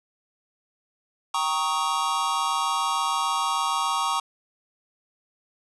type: chord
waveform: square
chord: Eb dominant seventh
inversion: first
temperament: equal with one note detuned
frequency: 784 / 932.3 / 1108.7 / 1255.3 Hz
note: G5 / Bb5 / Db6 / Eb6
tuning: 0 / 0 / 0 / +15 cents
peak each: -33 / -29 / -27 / -30 dBFS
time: 1.34-4.2 s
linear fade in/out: 5 ms
effects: resampled to 24000 Hz + 9-bit